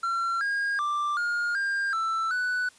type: tone with pitch steps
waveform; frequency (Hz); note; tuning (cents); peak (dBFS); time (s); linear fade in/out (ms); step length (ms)
triangle; 1362 / 1627 / 1179 / 1421 / 1601 / 1329 / 1488; F6 / G#6 / D6 / F6 / G6 / E6 / F#6; -44 / -36 / +6 / +30 / +36 / +14 / +9; -23; 0.03-2.69; 5; 380
effects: white hiss -56 dBFS RMS until 2.78 s + resampled to 22050 Hz